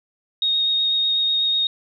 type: tone with vibrato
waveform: sine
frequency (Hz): 3729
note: A#7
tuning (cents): 0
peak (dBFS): -17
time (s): 0.42-1.67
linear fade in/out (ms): 2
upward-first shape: sine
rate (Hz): 8.1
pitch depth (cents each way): 10
effects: none